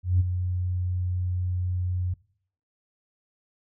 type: tone with ADSR envelope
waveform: sine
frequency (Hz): 90.4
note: F#2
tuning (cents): -40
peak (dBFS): -15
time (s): 0.03-2.14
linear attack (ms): 170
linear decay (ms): 24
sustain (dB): -9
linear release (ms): 8
effects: noise-tail reverb RT60 0.6 s tail -22 dB re dry + tanh soft clip ceiling -12 dBFS